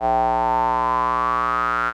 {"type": "tone with band-pass filter sweep", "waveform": "square", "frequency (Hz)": 59.8, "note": "A#1", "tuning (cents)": 45, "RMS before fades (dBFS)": -20, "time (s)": [0, 1.93], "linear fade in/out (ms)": 50, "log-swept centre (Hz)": [740, 1400], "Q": 8.5, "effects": []}